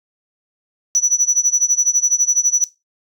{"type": "tone with tremolo", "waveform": "sine", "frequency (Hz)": 5920, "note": "F#8", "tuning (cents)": 0, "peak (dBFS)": -7, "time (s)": [0.95, 2.64], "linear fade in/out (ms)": 0, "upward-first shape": "sine", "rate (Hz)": 12, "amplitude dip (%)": 95, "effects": ["noise-tail reverb RT60 0.2 s tail -18 dB re dry", "tanh soft clip ceiling -9 dBFS"]}